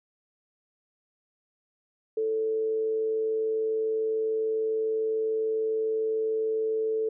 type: tone with amplitude modulation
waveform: sine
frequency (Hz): 440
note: A4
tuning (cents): 0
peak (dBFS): -23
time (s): 2.17-7.09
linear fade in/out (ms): 5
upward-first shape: sine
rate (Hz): 113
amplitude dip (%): 30
effects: none